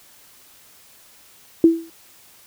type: tone with exponential decay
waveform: sine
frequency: 330 Hz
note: E4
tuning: 2 cents sharp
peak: -5 dBFS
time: 1.64-1.9 s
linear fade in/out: 2 ms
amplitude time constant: 56 ms
effects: white hiss -50 dBFS RMS until 2.46 s